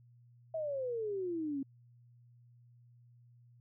sine exponential sweep, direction down, 655 to 266.4 Hz, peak -34 dBFS, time 0.54-1.63 s, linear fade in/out 5 ms, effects added 120 Hz sine -59 dBFS peak until 3.6 s

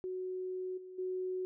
sine tone with level steps, 370 Hz, F#4, in tune, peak -36 / -46 / -34 dBFS, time 0.04-1.45 s, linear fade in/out 0 ms, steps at 0.77 / 0.98 s, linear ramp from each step 10 ms, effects none

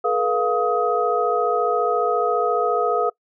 sine tone cluster, 426.9 / 481.4 / 700 / 1261 Hz, G#4 / B4 / F5 / D#6, +48 / -44 / +4 / +23 cents, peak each -23 dBFS, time 0.04-3.1 s, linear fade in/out 10 ms, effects noise-tail reverb RT60 0.1 s tail -23 dB re dry

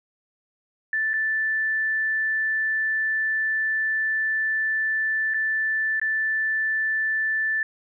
sine tone with dropouts, 1760 Hz, A6, in tune, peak -21 dBFS, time 0.93-7.63 s, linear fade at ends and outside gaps 2 ms, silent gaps 1.134-1.138 / 5.338-5.343 / 5.998-6.015 s, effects none

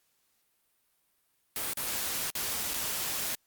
white noise with dropouts, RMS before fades -33 dBFS, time 1.56-3.35 s, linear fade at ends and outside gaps 1 ms, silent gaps 1.734-1.771 / 2.303-2.352 / 2.736-2.74 s, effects white hiss -73 dBFS RMS until 3.46 s + Opus 48 kbps

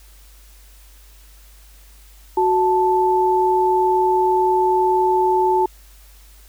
sine tone pair together, 369.6 / 879 Hz, F#4 / A5, -2 / -2 cents, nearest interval octave + minor third, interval 1500 cents, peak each -17 / -16 dBFS, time 2.37-5.66 s, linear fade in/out 5 ms, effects added 50 Hz sine -44 dBFS peak until 6.48 s + white hiss -51 dBFS RMS until 6.48 s

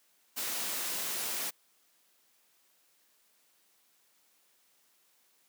white noise, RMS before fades -35 dBFS, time 0.36-1.51 s, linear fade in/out 20 ms, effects white hiss -69 dBFS RMS until 5.48 s + high-pass 200 Hz 12 dB/octave

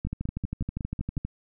two click trains, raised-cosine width 5 ms, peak -19 / -18 dBFS, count 7 / 16, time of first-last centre 0.07-1.177 / 0.05-1.25 s, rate 5.42 / 12.5 Hz, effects none

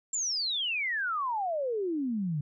sine exponential sweep, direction down, 7459 to 140.9 Hz, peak -28 dBFS, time 0.13-2.41 s, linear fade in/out 5 ms, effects none

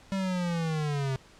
square linear sweep, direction down, 196 to 130.81 Hz, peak -28 dBFS, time 0.12-1.16 s, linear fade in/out 0 ms, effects pink hiss -55 dBFS RMS until 1.39 s + low-pass 7000 Hz 12 dB/octave

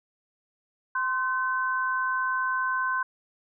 sine tone pair together, 1040.3 / 1525 Hz, C6 / G6, -10 / -48 cents, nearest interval perfect fifth, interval 662 cents, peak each -27 dBFS, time 0.95-3.03 s, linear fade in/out 5 ms, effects none

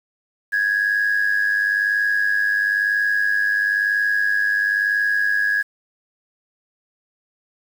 sine tone with amplitude modulation, 1661.2 Hz, G#6, in tune, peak -12 dBFS, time 0.52-5.63 s, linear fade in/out 20 ms, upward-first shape sine, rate 101 Hz, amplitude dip 70%, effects tanh soft clip ceiling -12 dBFS + 7-bit

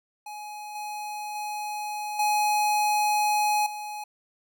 square tone with level steps, 840 Hz, G#5, 19 cents sharp, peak -37 / -33 / -31 / -22 / -34 dBFS, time 0.26-4.04 s, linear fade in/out 5 ms, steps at 0.75 / 1.35 / 2.19 / 3.66 s, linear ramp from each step 5 ms, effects none

